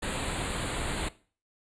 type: band-stop noise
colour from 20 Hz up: pink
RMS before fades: -32 dBFS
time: 0.02-1.09 s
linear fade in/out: 10 ms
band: 4400 to 7100 Hz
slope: 96 dB/octave
effects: noise-tail reverb RT60 0.4 s tail -18 dB re dry + resampled to 22050 Hz